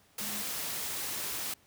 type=tone in noise; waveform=sine; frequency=208 Hz; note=G#3; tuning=3 cents sharp; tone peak=-44 dBFS; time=0.21-0.42 s; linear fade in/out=5 ms; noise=white; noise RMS=-36 dBFS; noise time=0.18-1.54 s; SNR=-11 dB; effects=pink hiss -64 dBFS RMS until 1.66 s + high-pass 60 Hz 12 dB/octave